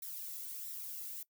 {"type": "noise with flanger", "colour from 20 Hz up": "violet", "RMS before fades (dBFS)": -44, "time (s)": [0.02, 1.23], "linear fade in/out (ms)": 5, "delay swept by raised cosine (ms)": [0.53, 1.51], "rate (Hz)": 1.5, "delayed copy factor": 0.55, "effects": ["noise-tail reverb RT60 0.1 s tail -20 dB re dry"]}